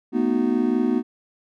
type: chord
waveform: triangle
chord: B dominant seventh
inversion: third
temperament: just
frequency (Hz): 222.2 / 246.9 / 308.7 / 370.4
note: A3 / B3 / D#4 / F#4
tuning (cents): +17 / 0 / -14 / +2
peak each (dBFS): -24 / -19 / -23 / -24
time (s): 0.12-1.03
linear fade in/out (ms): 50
effects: none

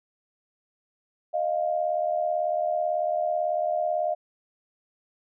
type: tone pair together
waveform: sine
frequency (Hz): 620 / 698.1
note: D#5 / F5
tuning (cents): -6 / -1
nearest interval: major second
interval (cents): 205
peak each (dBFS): -26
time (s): 1.33-4.15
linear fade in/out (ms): 20
effects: none

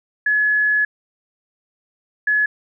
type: tone pair in turn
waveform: sine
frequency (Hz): 1700 / 1700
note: G#6 / G#6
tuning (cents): +40 / +40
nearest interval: unison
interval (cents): 0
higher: neither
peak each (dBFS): -14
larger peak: neither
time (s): 0.26-0.85 / 2.27-2.46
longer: first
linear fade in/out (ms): 5
effects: none

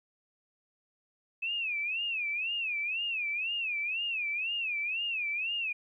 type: tone with vibrato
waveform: sine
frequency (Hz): 2564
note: E7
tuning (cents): -49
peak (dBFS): -30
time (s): 1.42-5.73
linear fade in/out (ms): 10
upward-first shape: sine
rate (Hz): 2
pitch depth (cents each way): 180
effects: 12-bit

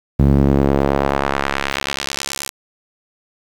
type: tone with band-pass filter sweep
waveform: sawtooth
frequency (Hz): 69.3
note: C#2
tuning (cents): 0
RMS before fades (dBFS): -17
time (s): 0.19-2.5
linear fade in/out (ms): 5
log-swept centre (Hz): 160 to 9300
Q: 0.92
effects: 7-bit

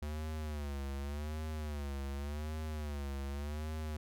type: tone with vibrato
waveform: square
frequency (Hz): 73.42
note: D2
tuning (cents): 0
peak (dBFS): -38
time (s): 0.02-3.97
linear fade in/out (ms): 5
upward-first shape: sine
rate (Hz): 0.87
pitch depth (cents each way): 110
effects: none

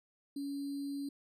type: tone with sample-and-hold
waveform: sine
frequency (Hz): 281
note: C#4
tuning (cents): +24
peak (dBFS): -36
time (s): 0.36-1.09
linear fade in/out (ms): 5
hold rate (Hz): 4410
effects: resampled to 32000 Hz

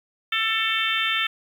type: harmonic tone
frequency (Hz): 444.7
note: A4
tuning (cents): +18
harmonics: 3 / 4 / 5 / 6 / 7 / 8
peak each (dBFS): -28 / -28 / -28 / -28 / -28 / -28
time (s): 0.32-1.27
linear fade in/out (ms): 5
effects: 8-bit

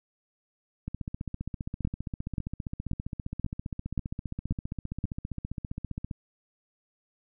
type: two click trains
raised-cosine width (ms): 5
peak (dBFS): -21 / -16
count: 80 / 7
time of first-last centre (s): 0.88-6.112 / 1.85-5.041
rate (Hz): 15.1 / 1.88
effects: none

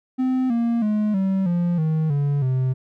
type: tone with pitch steps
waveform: triangle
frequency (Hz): 257.7 / 233.6 / 211.7 / 191.94 / 173.99 / 157.72 / 142.97 / 129.6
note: C4 / A#3 / G#3 / G3 / F3 / D#3 / D3 / C3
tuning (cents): -26 / +4 / +33 / -36 / -6 / +24 / -46 / -16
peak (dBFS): -16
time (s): 0.18-2.74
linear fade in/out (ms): 20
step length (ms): 320
effects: none

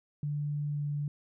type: tone with pitch glide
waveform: sine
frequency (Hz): 146.83 to 145.82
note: D3 to D3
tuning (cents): 0 to -12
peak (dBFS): -30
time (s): 0.23-1.08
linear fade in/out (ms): 2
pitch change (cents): -12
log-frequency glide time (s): 0.71-0.81
effects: none

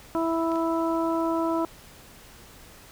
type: harmonic tone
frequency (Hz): 329.2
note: E4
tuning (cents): -2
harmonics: 1 / 2 / 3 / 4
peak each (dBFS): -25 / -29 / -30 / -34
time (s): 0.15-1.65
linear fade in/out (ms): 0
type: clicks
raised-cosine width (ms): 0.2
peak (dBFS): -26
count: 2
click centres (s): 0.518 / 0.558
effects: pink hiss -49 dBFS RMS until 2.91 s

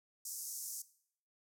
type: band-pass noise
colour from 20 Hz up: pink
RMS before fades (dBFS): -44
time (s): 0.25-0.82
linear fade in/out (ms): 5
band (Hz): 5600 to 15000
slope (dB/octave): 48
effects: noise-tail reverb RT60 0.6 s tail -17 dB re dry

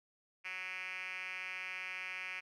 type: tone with band-pass filter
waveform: 5% pulse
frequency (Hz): 185.3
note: F#3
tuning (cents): +3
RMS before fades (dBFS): -43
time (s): 0.44-2.41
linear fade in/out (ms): 20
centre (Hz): 2400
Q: 4.9
effects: none

